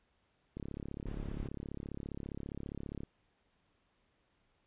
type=click train; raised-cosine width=3 ms; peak=-29 dBFS; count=87; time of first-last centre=0.57-3.034 s; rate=34.9 Hz
type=noise; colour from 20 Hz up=brown; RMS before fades=-43 dBFS; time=1.06-1.48 s; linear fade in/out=5 ms
effects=pink hiss -75 dBFS RMS until 4.66 s + resampled to 8000 Hz